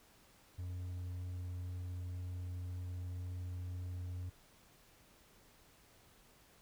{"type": "tone", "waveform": "triangle", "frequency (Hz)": 89.8, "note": "F2", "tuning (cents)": 49, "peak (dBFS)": -38, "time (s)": [0.58, 4.3], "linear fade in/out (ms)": 10, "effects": ["pink hiss -65 dBFS RMS until 6.61 s"]}